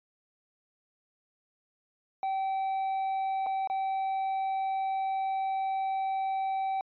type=tone with dropouts; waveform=triangle; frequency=771 Hz; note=G5; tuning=29 cents flat; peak=-26 dBFS; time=2.23-6.81 s; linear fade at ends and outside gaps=1 ms; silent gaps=3.463-3.467 / 3.674-3.699 s; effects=resampled to 11025 Hz